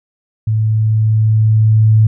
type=tone with level ramp; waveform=sine; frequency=109.3 Hz; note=A2; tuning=11 cents flat; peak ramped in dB=-11 to -5 dBFS; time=0.47-2.07 s; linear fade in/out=5 ms; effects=none